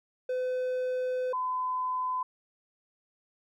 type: tone pair in turn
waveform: triangle / sine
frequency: 507 / 1014 Hz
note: B4 / B5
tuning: +45 / +45 cents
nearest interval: octave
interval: 1200 cents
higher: second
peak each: -26 / -28 dBFS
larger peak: first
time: 0.29-1.33 / 1.33-2.23 s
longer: first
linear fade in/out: 5 ms
effects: none